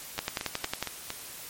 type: two click trains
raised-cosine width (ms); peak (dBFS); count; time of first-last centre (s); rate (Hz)
0.2; -11 / -15; 8 / 5; 0.19-0.826 / 0.18-1.104; 11 / 4.33
effects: white hiss -43 dBFS RMS until 1.49 s + MP3 64 kbps